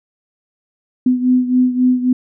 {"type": "beating tone pair", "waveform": "sine", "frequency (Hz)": [251.2, 254.9], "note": ["B3", "C4"], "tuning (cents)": [30, -45], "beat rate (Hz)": 3.7, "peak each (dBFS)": [-12, -17], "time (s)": [1.06, 2.13], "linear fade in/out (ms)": 5, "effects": []}